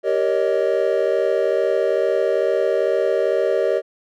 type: chord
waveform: triangle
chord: Eb dominant seventh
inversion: first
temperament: just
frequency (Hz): 388.9 / 466.7 / 560 / 622.3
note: G4 / Bb4 / Db5 / Eb5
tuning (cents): -14 / +2 / +18 / 0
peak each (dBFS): -20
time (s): 0.03-3.82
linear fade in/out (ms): 50
effects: none